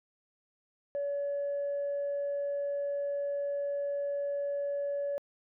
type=tone; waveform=sine; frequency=568 Hz; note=C#5; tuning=42 cents sharp; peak=-29 dBFS; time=0.95-5.18 s; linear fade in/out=0 ms; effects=tanh soft clip ceiling -27 dBFS